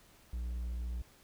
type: tone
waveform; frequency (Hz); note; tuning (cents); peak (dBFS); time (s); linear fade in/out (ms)
triangle; 59.8; A#1; +45; -33; 0.33-1.02; 5
effects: pink hiss -62 dBFS RMS until 1.23 s